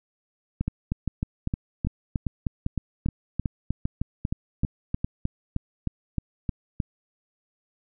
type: two click trains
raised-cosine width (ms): 5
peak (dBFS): -13 / -13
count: 12 / 21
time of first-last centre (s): 0.68-5.045 / 0.61-6.802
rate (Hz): 2.52 / 3.23
effects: none